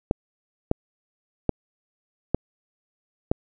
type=clicks; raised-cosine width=2 ms; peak=-6 dBFS; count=5; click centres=0.111 / 0.714 / 1.493 / 2.346 / 3.315 s; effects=none